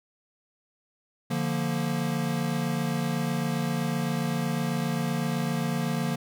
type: chord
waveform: square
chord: Bb major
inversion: first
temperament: equal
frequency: 146.83 / 174.61 / 233.1 Hz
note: D3 / F3 / Bb3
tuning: 0 / 0 / 0 cents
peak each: -31 dBFS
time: 1.3-6.16 s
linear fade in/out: 10 ms
effects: none